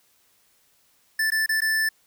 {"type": "tone with dropouts", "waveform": "square", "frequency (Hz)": 1760, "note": "A6", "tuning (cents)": 0, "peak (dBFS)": -21, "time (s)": [1.19, 1.89], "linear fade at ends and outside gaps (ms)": 5, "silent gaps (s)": [[1.304, 1.319], [1.462, 1.491], [1.606, 1.618]], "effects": ["white hiss -63 dBFS RMS until 2.06 s"]}